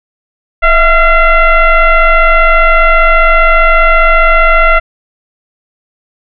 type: tone with frequency modulation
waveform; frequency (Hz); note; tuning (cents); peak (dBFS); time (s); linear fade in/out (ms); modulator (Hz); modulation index
sine; 698.5; F5; 0; -3; 0.62-4.8; 20; 676; 2.2
effects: none